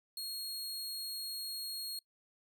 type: tone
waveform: sawtooth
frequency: 4287 Hz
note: C8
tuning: 41 cents sharp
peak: -36 dBFS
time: 0.17-1.99 s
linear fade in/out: 2 ms
effects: noise-tail reverb RT60 0.1 s tail -22 dB re dry